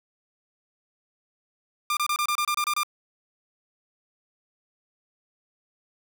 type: tone bursts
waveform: sawtooth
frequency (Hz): 1197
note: D6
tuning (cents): +33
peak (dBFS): -19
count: 10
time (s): 1.9-2.833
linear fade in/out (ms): 2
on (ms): 69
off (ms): 27
effects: none